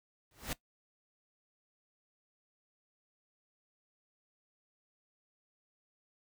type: noise with exponential growth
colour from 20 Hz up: pink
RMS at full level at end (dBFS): -33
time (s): 0.31-0.53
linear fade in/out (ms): 2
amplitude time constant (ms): 47
effects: noise-tail reverb RT60 0.1 s tail -18 dB re dry